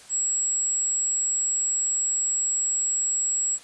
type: tone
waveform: sine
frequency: 7710 Hz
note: B8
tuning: 43 cents flat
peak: -22 dBFS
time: 0.09-3.59 s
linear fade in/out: 50 ms
effects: white hiss -48 dBFS RMS until 3.63 s + resampled to 22050 Hz